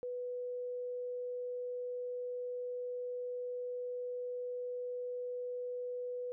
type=tone; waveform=sine; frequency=493.9 Hz; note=B4; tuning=in tune; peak=-37 dBFS; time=0.03-6.32 s; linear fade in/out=0 ms; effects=none